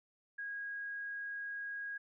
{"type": "tone", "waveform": "sine", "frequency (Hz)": 1642, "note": "G#6", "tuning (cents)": -20, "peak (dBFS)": -39, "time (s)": [0.38, 1.98], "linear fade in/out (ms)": 10, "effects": []}